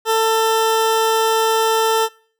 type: tone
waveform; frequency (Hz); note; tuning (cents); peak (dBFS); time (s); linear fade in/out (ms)
20% pulse; 445.7; A4; +22; -9; 0.05-2.09; 50
effects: noise-tail reverb RT60 0.5 s tail -24 dB re dry